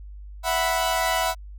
sawtooth chord, E suspended second, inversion none, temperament equal, 659.3 / 740 / 987.8 Hz, E5 / F#5 / B5, 0 / 0 / 0 cents, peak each -22 dBFS, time 0.43-1.35 s, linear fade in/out 50 ms, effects added 50 Hz sine -37 dBFS peak until 1.58 s

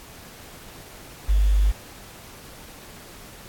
sine tone with quantisation, 50.2 Hz, G1, 42 cents sharp, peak -15 dBFS, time 1.28-1.72 s, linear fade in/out 20 ms, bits 7, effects pink hiss -44 dBFS RMS until 3.48 s + AAC 64 kbps

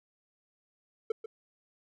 triangle tone with echo, 444.4 Hz, A4, 17 cents sharp, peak -24 dBFS, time 1.1-1.12 s, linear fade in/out 5 ms, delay 140 ms, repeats 1, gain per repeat -11 dB, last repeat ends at 1.26 s, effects none

